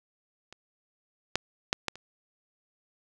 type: clicks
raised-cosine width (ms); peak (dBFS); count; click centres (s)
0.2; -28 / -7 / -7 / -11 / -27; 5; 0.526 / 1.356 / 1.729 / 1.883 / 1.956
effects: none